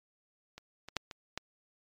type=clicks; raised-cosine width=0.2 ms; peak=-29 / -27 / -13 / -26 / -18 dBFS; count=5; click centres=0.58 / 0.886 / 0.967 / 1.112 / 1.376 s; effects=MP3 96 kbps